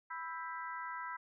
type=harmonic tone with a mistuned harmonic; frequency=329.6 Hz; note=E4; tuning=in tune; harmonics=3 / 4 / 5 / 6; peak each=-43 / -45 / -47 / -49 dBFS; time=0.1-1.17 s; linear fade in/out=10 ms; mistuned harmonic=5; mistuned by=-63 cents; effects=none